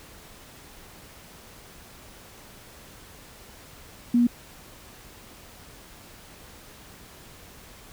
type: tone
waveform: sine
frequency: 240 Hz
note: B3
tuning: 49 cents flat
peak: -16 dBFS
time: 4.14-4.27 s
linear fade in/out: 5 ms
effects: pink hiss -48 dBFS RMS until 7.92 s